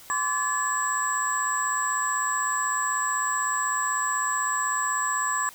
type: tone cluster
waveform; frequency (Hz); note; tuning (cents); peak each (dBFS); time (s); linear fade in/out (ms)
sine; 1027 / 1143 / 1718 / 7710; C6 / D6 / A6 / B8; -33 / -47 / -42 / -43; -29; 0.1-5.49; 0
effects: white hiss -48 dBFS RMS until 5.54 s